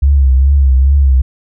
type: tone with vibrato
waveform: sine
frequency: 67.7 Hz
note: C#2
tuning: 40 cents flat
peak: -5 dBFS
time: 0.02-1.22 s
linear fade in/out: 10 ms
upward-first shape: triangle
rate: 2.4 Hz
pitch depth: 93 cents each way
effects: none